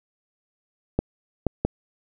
clicks, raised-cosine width 2 ms, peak -7 dBFS, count 3, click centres 0.99 / 1.467 / 1.65 s, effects none

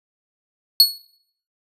45% pulse tone with exponential decay, 4365 Hz, C#8, 28 cents flat, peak -4 dBFS, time 0.8-0.98 s, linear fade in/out 1 ms, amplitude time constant 38 ms, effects noise-tail reverb RT60 0.6 s tail -17 dB re dry + resampled to 32000 Hz

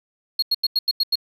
triangle tone bursts, 4300 Hz, C8, 47 cents sharp, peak -15 dBFS, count 7, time 0.39-1.156 s, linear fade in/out 5 ms, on 34 ms, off 88 ms, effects none

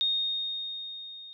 sine tone with level ramp, 3700 Hz, A#7, 14 cents flat, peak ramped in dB -23 to -43 dBFS, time 0.01-1.33 s, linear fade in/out 0 ms, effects none

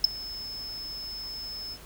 triangle tone with ADSR envelope, 5220 Hz, E8, 18 cents flat, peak -10 dBFS, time 0.04-1.78 s, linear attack 4 ms, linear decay 10 ms, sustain -24 dB, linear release 56 ms, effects added 50 Hz sine -49 dBFS peak until 1.85 s + pink hiss -49 dBFS RMS until 1.85 s

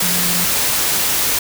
sine tone in noise, 177.1 Hz, F3, 24 cents sharp, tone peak -24 dBFS, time 0.02-0.45 s, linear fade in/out 5 ms, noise white, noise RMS -17 dBFS, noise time 0-1.39 s, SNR -10 dB, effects none

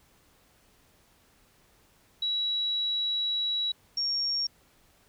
sine tone pair in turn, 3900 / 5541 Hz, B7 / F8, -23 / -15 cents, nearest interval tritone, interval 608 cents, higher second, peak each -26 dBFS, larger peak neither, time 2.22-3.72 / 3.97-4.47 s, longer first, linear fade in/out 5 ms, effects pink hiss -63 dBFS RMS until 5.08 s

